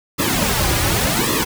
pink noise with flanger, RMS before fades -18 dBFS, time 0.18-1.45 s, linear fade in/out 20 ms, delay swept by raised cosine 1.3 to 4.6 ms, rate 0.88 Hz, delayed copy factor -0.95, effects none

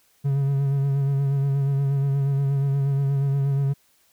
triangle tone with vibrato, 138.59 Hz, C#3, in tune, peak -17 dBFS, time 0.24-3.74 s, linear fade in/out 20 ms, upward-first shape sine, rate 8.4 Hz, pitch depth 30 cents each way, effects white hiss -62 dBFS RMS until 4.12 s

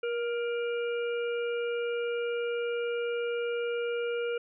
harmonic tone with a mistuned harmonic, 474.4 Hz, A#4, 30 cents sharp, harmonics 1 / 3 / 5 / 6, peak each -29 / -39 / -43 / -45 dBFS, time 0.03-4.38 s, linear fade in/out 5 ms, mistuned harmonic 3, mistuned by -26 cents, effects none

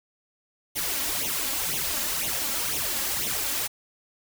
white noise with flanger, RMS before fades -28 dBFS, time 0.75-3.68 s, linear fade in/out 20 ms, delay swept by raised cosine 0.31 to 3.71 ms, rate 2 Hz, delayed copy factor +0.75, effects none

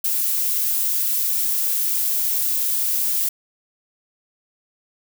violet noise, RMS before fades -21 dBFS, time 0.04-3.29 s, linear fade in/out 5 ms, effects none

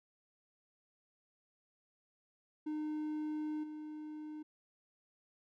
triangle tone with level steps, 305.3 Hz, D#4, 33 cents flat, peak -34 / -41 dBFS, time 2.66-4.43 s, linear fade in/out 10 ms, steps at 3.63 s, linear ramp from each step 10 ms, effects none

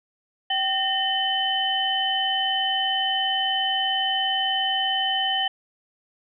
sine tone cluster, 770 / 1827 / 3039 Hz, G5 / A#6 / F#7, -31 / -35 / +46 cents, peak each -26 / -29 / -23 dBFS, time 0.5-5.48 s, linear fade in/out 5 ms, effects none

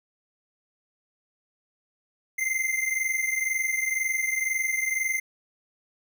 square tone pair together, 2078 / 2100 Hz, C7 / C7, -12 / +6 cents, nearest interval unison, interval 18 cents, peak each -27 / -30 dBFS, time 2.38-5.2 s, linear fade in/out 10 ms, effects none

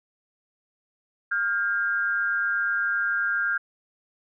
sine tone pair together, 1402 / 1609.8 Hz, F6 / G6, +6 / +46 cents, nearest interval major second, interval 240 cents, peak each -25 dBFS, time 1.31-3.58 s, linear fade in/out 10 ms, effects none

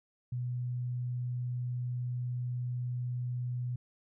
sine tone, 123.47 Hz, B2, in tune, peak -32 dBFS, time 0.32-3.76 s, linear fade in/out 5 ms, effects none

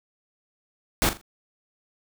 pink noise with echo, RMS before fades -21 dBFS, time 1.02-1.09 s, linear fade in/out 0 ms, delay 41 ms, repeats 3, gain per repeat -11 dB, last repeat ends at 1.213 s, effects none

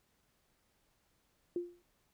sine tone with exponential decay, 350 Hz, F4, 4 cents sharp, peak -30 dBFS, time 1.56-1.82 s, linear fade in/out 2 ms, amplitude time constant 56 ms, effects pink hiss -75 dBFS RMS until 2.13 s

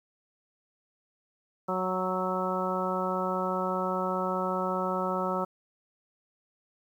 harmonic tone with a mistuned harmonic, 185 Hz, F#3, in tune, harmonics 1 / 2 / 3 / 4 / 5 / 6 / 7, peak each -34 / -35 / -33 / -37 / -35 / -38 / -33 dBFS, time 1.68-5.45 s, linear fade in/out 10 ms, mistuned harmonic 7, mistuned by +16 cents, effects 10-bit

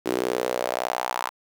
sawtooth tone with high-pass filter sweep, 61.74 Hz, B1, in tune, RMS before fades -27 dBFS, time 0.05-1.3 s, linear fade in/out 20 ms, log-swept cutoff 340 to 1000 Hz, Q 3.1, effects 8-bit

